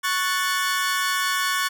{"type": "chord", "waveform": "sawtooth", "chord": "F# minor", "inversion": "second", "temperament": "equal", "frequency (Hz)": [1108.7, 1480, 1760], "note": ["C#6", "F#6", "A6"], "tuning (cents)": [0, 0, 0], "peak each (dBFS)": [-21, -23, -23], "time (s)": [0.03, 1.69], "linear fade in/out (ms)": 20, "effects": []}